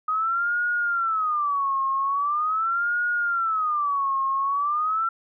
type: tone with vibrato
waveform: sine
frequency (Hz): 1246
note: D#6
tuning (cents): +2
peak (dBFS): -21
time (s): 0.08-5.09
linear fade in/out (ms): 5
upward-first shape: sine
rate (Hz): 0.42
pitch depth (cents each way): 250
effects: none